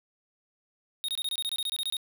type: tone bursts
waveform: square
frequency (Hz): 3729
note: A#7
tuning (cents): 0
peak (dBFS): -29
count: 14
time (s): 1.04-1.968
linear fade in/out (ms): 0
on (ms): 44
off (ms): 24
effects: 11-bit